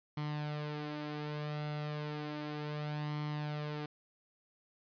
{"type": "tone with flanger", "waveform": "sawtooth", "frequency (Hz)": 149.6, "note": "D3", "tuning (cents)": 32, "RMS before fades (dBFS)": -39, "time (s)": [0.17, 3.86], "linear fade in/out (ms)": 5, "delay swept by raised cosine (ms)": [0.94, 5.24], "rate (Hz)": 0.33, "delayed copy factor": 0.55, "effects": ["resampled to 11025 Hz"]}